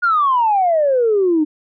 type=exponential sweep; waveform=sine; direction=down; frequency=1455 to 296.8 Hz; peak=-11 dBFS; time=0.02-1.45 s; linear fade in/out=20 ms; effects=tanh soft clip ceiling -7 dBFS